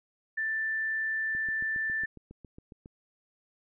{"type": "tone", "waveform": "sine", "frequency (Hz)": 1769, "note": "A6", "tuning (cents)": 9, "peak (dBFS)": -28, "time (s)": [0.37, 2.06], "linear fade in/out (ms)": 10}
{"type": "click train", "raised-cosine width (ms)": 3, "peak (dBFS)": -34, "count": 12, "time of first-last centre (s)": [1.35, 2.859], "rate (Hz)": 7.29}
{"effects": []}